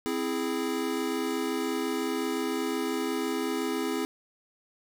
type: chord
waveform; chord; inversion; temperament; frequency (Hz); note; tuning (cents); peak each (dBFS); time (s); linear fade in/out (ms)
square; C augmented; none; equal; 261.6 / 329.6 / 415.3; C4 / E4 / G#4; 0 / 0 / 0; -33; 0.06-4.05; 0
effects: none